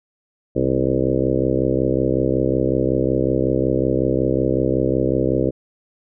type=harmonic tone with a mistuned harmonic; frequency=65.41 Hz; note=C2; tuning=in tune; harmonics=1 / 2 / 3 / 4 / 5 / 6 / 7 / 8 / 9; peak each=-28 / -24 / -32 / -24 / -22 / -24 / -24 / -24 / -29 dBFS; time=0.55-5.51 s; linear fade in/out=20 ms; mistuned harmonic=3; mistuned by=+55 cents; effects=none